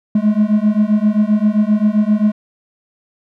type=beating tone pair; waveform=triangle; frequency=207.7 / 215.3 Hz; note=G#3 / A3; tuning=0 / -37 cents; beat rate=7.6 Hz; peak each=-12 dBFS; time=0.15-2.32 s; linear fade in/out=5 ms; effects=none